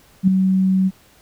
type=tone with ADSR envelope; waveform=sine; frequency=188.9 Hz; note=F#3; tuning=36 cents sharp; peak=-7 dBFS; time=0.23-0.91 s; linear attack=46 ms; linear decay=5 ms; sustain=-6 dB; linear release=40 ms; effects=pink hiss -52 dBFS RMS until 1.21 s